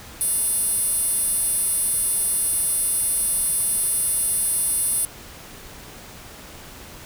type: tone with high-pass filter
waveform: 10% pulse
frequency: 708 Hz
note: F5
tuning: 23 cents sharp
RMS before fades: -22 dBFS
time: 0.21-5.05 s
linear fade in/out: 0 ms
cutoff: 9700 Hz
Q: 6.1
effects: pink hiss -41 dBFS RMS until 7.05 s